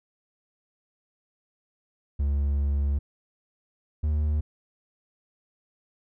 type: tone pair in turn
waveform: triangle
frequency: 70.8 / 75.54 Hz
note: C#2 / D2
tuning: +37 / +49 cents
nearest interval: minor second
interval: 112 cents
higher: second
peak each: -20 dBFS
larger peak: neither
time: 2.19-2.99 / 4.03-4.41 s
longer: first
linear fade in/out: 10 ms
effects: none